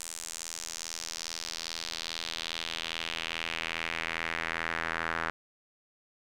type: tone with band-pass filter sweep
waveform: sawtooth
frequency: 82.41 Hz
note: E2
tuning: in tune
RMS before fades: -36 dBFS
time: 0-5.3 s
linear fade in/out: 0 ms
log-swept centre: 8100 to 1500 Hz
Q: 2.2
effects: none